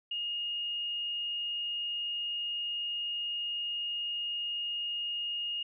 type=tone with frequency modulation; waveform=sine; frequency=2852 Hz; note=F7; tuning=36 cents sharp; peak=-32 dBFS; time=0.11-5.63 s; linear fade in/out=5 ms; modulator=61.2 Hz; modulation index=0.25; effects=none